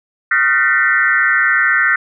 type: tone with frequency modulation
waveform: sine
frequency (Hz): 1661.2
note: G#6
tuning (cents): 0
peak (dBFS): -10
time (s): 0.31-1.96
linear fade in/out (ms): 5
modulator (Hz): 134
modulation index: 2.4
effects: none